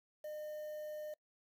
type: tone with quantisation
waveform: triangle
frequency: 607 Hz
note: D#5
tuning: 43 cents flat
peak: -40 dBFS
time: 0.24-1.14 s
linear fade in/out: 5 ms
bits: 10
effects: noise-tail reverb RT60 0.1 s tail -25 dB re dry